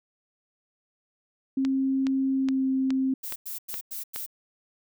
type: tone with pitch glide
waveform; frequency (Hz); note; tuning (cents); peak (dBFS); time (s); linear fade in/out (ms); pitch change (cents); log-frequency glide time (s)
sine; 267.4 to 264.3; C4 to C4; +38 to +18; -22; 1.57-3.14; 5; -20; 2.33-2.68
type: click train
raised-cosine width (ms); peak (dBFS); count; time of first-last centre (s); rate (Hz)
0.2; -18; 7; 1.65-4.16; 2.39
type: noise bursts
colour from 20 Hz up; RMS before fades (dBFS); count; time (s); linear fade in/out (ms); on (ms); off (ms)
violet; -35; 5; 3.23-4.264; 10; 130; 96
effects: none